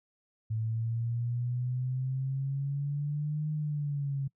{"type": "exponential two-way sweep", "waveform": "sine", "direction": "up then down", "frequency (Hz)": [109.8, 153.3, 136.1], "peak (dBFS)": -29, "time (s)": [0.5, 4.28], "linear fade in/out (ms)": 10, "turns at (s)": 3.51, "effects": ["noise-tail reverb RT60 0.1 s tail -23 dB re dry"]}